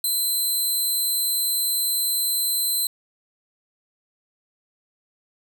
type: tone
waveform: 5% pulse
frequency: 4070 Hz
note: C8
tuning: 49 cents flat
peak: -14 dBFS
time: 0.04-2.87 s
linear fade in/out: 2 ms
effects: none